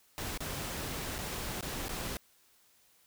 pink noise with dropouts, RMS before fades -38 dBFS, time 0.18-2.17 s, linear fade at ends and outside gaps 0 ms, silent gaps 0.375-0.405 / 1.182-1.188 / 1.609-1.626 / 1.883-1.892 s, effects white hiss -66 dBFS RMS until 3.06 s

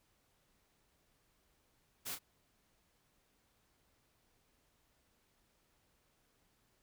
white noise with echo, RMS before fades -42 dBFS, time 2.05-2.16 s, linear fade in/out 20 ms, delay 32 ms, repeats 1, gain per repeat -8 dB, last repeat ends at 2.192 s, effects pink hiss -75 dBFS RMS until 6.82 s

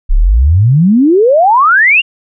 sine exponential sweep, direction up, 30.03 to 2893 Hz, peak -4 dBFS, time 0.09-2.02 s, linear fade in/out 20 ms, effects none

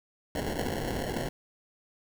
white noise with sample-and-hold, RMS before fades -32 dBFS, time 0.35-1.29 s, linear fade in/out 2 ms, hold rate 1225 Hz, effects none

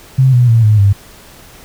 sine tone with pitch steps, 131.7 / 122.88 / 114.65 / 106.97 / 99.81 Hz, C3 / B2 / A#2 / A2 / G2, +12 / -8 / -28 / -48 / +32 cents, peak -5 dBFS, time 0.18-0.93 s, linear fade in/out 10 ms, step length 150 ms, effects pink hiss -39 dBFS RMS until 1.64 s

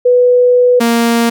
sine / sawtooth tone pair in turn, 493.9 / 233.1 Hz, B4 / A#3, 0 / 0 cents, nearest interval octave + minor second, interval 1300 cents, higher first, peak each -5 dBFS, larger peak neither, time 0.05-0.8 / 0.8-1.3 s, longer first, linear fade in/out 10 ms, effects none

